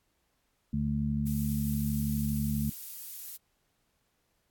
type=harmonic tone; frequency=72.4 Hz; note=D2; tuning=24 cents flat; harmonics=1 / 2 / 3; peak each=-35 / -32 / -30 dBFS; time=0.73-2.7 s; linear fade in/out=5 ms
type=noise; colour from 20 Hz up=violet; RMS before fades=-41 dBFS; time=1.26-3.37 s; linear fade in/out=10 ms
effects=pink hiss -75 dBFS RMS until 4.5 s + AAC 64 kbps